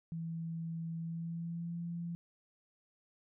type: tone with pitch glide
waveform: sine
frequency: 164.81 to 170.52 Hz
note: E3 to F3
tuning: 0 to -41 cents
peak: -37 dBFS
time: 0.12-2.15 s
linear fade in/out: 0 ms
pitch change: +59 cents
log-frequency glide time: 0.98-1.78 s
effects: none